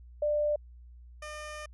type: tone pair in turn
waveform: sine / 15% pulse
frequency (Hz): 594 / 604.7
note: D5 / D#5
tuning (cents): +20 / -50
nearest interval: unison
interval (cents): 30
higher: second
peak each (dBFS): -25 / -33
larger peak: first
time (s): 0.22-0.56 / 1.22-1.66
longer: second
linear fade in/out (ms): 5
effects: added 60 Hz sine -48 dBFS peak until 1.73 s + resampled to 24000 Hz